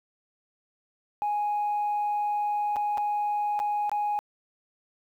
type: tone with dropouts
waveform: sine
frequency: 830.6 Hz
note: G#5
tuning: in tune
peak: -23 dBFS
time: 1.22-4.19 s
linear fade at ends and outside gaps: 0 ms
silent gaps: 2.76-2.766 / 2.974-2.98 / 3.592-3.6 / 3.895-3.916 s
effects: tanh soft clip ceiling -22 dBFS + 10-bit